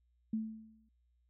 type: tone with exponential decay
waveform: sine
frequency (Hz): 220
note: A3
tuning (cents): 0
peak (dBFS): -30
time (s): 0.33-0.89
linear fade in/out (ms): 5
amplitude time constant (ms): 120
effects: added 60 Hz sine -70 dBFS peak until 1.29 s